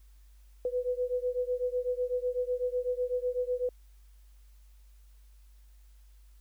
sine beating tone pair, 493.9 / 501.9 Hz, B4 / B4, 0 / +28 cents, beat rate 8 Hz, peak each -31 / -32 dBFS, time 0.65-3.69 s, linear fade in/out 2 ms, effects added 50 Hz sine -53 dBFS peak until 6.4 s + white hiss -70 dBFS RMS until 6.4 s

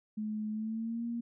sine tone with pitch glide, 214.1 to 234.8 Hz, A3 to A#3, -47 to +13 cents, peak -33 dBFS, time 0.17-1.21 s, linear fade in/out 10 ms, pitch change +160 cents, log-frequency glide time 0.51-1.05 s, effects none

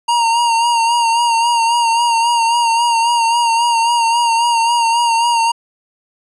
square tone with vibrato, 932.3 Hz, A#5, in tune, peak -12 dBFS, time 0.08-5.52 s, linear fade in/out 10 ms, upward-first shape sine, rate 3.7 Hz, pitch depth 40 cents each way, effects resampled to 24000 Hz

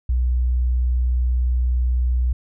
sine tone, 61.74 Hz, B1, in tune, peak -16 dBFS, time 0.09-2.33 s, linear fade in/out 5 ms, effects none

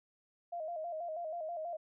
sine tone with vibrato, 659.3 Hz, E5, in tune, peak -37 dBFS, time 0.52-1.77 s, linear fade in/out 10 ms, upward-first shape square, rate 6.2 Hz, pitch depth 84 cents each way, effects none

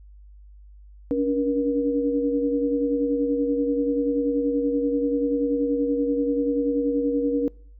sine tone cluster, 280.3 / 290.7 / 476.8 Hz, C#4 / D4 / A#4, +19 / -18 / +39 cents, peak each -23 / -29 / -24 dBFS, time 1.11-7.48 s, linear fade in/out 0 ms, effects noise-tail reverb RT60 0.5 s tail -24 dB re dry + added 50 Hz sine -44 dBFS peak until 7.79 s

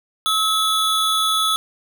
square tone pair together, 1290 / 3444 Hz, E6 / A7, -38 / -38 cents, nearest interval octave + perfect fourth, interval 1700 cents, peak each -20 dBFS, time 0.26-1.56 s, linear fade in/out 0 ms, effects none

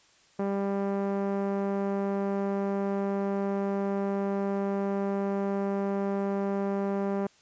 5% pulse tone with low-pass filter, 198.1 Hz, G3, 18 cents sharp, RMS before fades -29 dBFS, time 0.39-7.27 s, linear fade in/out 5 ms, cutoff 470 Hz, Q 0.68, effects white hiss -61 dBFS RMS until 7.41 s + resampled to 16000 Hz

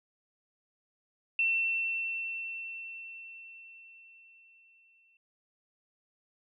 sine tone with exponential decay, 2695 Hz, E7, 38 cents sharp, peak -24 dBFS, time 1.39-5.17 s, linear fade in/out 2 ms, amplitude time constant 820 ms, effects none

